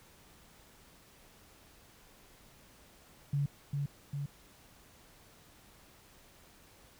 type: tone with echo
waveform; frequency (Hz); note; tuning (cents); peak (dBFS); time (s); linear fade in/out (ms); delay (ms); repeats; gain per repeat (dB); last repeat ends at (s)
sine; 142.2; C#3; +45; -28; 3.33-3.46; 5; 400; 2; -3; 4.26
effects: pink hiss -60 dBFS RMS until 6.99 s